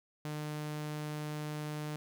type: tone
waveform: sawtooth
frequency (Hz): 150.9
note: D3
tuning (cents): +47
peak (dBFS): -33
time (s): 0.25-1.96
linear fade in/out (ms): 0
effects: none